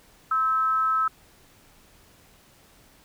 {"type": "tone with frequency modulation", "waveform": "sine", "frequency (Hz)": 1300, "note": "E6", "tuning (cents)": -24, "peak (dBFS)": -20, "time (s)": [0.31, 1.08], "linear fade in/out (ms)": 5, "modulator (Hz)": 270, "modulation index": 0.29, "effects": ["pink hiss -56 dBFS RMS until 3.04 s"]}